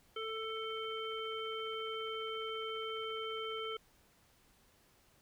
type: harmonic tone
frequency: 442.7 Hz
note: A4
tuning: 11 cents sharp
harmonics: 1 / 3 / 5 / 7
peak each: -41 / -43 / -49 / -44 dBFS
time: 0.16-3.77 s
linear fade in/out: 5 ms
effects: pink hiss -68 dBFS RMS until 5.21 s